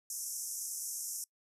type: band-pass noise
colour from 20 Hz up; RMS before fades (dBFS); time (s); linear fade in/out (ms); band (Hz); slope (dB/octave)
pink; -40; 0.1-1.24; 2; 5500 to 13000; 96
effects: noise-tail reverb RT60 0.1 s tail -24 dB re dry